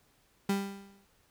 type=tone with exponential decay; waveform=35% pulse; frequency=197.9 Hz; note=G3; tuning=17 cents sharp; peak=-23 dBFS; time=0.49-1.05 s; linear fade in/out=5 ms; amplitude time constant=120 ms; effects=pink hiss -68 dBFS RMS until 1.3 s